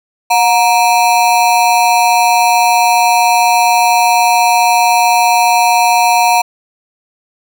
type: ring-modulated tone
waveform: square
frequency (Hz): 830.6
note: G#5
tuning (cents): 0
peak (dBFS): -5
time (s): 0.3-6.42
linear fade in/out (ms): 10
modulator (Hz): 107
effects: none